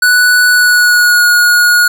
square tone with pitch glide, 1480 to 1445.4 Hz, F#6 to F#6, 0 to -41 cents, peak -6 dBFS, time 0.02-1.88 s, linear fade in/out 5 ms, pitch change -41 cents, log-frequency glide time 0.49-1.24 s, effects none

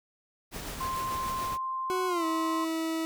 pink noise with tremolo, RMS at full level -37 dBFS, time 0.51-1.58 s, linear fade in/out 50 ms, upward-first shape triangle, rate 6.8 Hz, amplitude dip 35%
sine tone, 1048 Hz, C6, 2 cents sharp, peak -30 dBFS, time 0.8-2.65 s, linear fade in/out 10 ms
40% pulse tone with pitch glide, 370 to 324 Hz, F#4 to E4, 0 to -30 cents, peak -28 dBFS, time 1.9-3.05 s, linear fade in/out 0 ms, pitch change -230 cents, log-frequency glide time 2.07-2.25 s
effects none

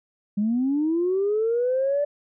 sine linear sweep, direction up, 199.3 to 587.3 Hz, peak -19 dBFS, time 0.37-2.05 s, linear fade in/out 10 ms, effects tanh soft clip ceiling -15 dBFS

